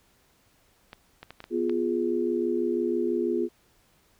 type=clicks; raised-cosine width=0.3 ms; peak=-25 dBFS; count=6; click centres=0.931 / 1.23 / 1.306 / 1.404 / 1.441 / 1.696 s
type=chord; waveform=sine; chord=F diminished; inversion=second; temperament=equal; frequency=246.9 / 349.2 / 415.3 Hz; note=Cb4 / F4 / Ab4; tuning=0 / 0 / 0 cents; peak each=-30 / -26 / -29 dBFS; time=1.5-3.49 s; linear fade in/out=50 ms
effects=pink hiss -64 dBFS RMS until 4.19 s